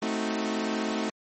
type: chord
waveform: sawtooth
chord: A diminished seventh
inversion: none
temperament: equal with one note detuned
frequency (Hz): 220 / 261.6 / 313.5 / 370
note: A3 / C4 / Eb4 / Gb4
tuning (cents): 0 / 0 / +13 / 0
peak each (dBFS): -26 / -31 / -29 / -32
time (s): 0.02-1.1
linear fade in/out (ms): 5
effects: MP3 32 kbps